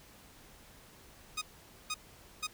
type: tone bursts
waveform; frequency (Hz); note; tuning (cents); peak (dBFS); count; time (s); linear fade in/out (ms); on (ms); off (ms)
10% pulse; 1244.5; D#6; 0; -25; 3; 1.37-2.471; 10; 47; 480
effects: pink hiss -57 dBFS RMS until 2.53 s